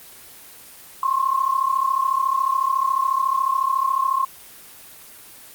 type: tone pair together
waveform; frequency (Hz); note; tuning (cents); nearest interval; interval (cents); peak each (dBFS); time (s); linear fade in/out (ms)
sine; 1054 / 1088; C6 / C#6; +12 / -33; minor second; 55; -20 / -21; 1.03-4.25; 2
effects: white hiss -43 dBFS RMS until 5.54 s + Opus 24 kbps